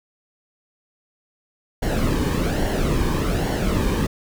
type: noise with flanger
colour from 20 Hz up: brown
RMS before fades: -21 dBFS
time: 1.82-4.07 s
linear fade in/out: 10 ms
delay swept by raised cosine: 0.8 to 1.51 ms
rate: 1.2 Hz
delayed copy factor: -0.6
effects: none